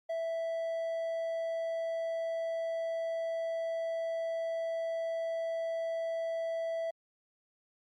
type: tone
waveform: triangle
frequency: 659.3 Hz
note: E5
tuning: in tune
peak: -30 dBFS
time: 0.09-6.91 s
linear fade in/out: 10 ms
effects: Opus 48 kbps